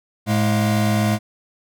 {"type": "tone cluster", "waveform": "square", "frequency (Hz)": [108.3, 210.8, 701], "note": ["A2", "G#3", "F5"], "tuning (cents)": [-27, 26, 6], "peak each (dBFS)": [-20, -20, -28], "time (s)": [0.26, 1.19], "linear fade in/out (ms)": 50, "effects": []}